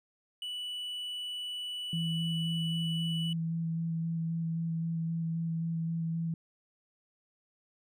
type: tone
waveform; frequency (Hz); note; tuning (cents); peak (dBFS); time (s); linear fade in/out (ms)
triangle; 2960; F#7; 0; -34; 0.42-3.33; 2
type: tone with vibrato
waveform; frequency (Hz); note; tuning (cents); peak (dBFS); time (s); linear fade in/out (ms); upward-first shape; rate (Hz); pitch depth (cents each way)
sine; 164.81; E3; 0; -30; 1.93-6.34; 2; square; 3.8; 10
effects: none